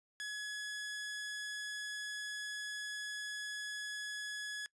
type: tone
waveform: sawtooth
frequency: 1689 Hz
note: G#6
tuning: 29 cents sharp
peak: -36 dBFS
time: 0.2-4.66 s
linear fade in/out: 0 ms
effects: noise-tail reverb RT60 0.1 s tail -23 dB re dry + resampled to 22050 Hz